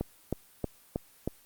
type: click train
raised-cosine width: 2 ms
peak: -16 dBFS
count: 5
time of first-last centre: 0.01-1.276 s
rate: 3.16 Hz
effects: white hiss -59 dBFS RMS until 1.45 s + Opus 24 kbps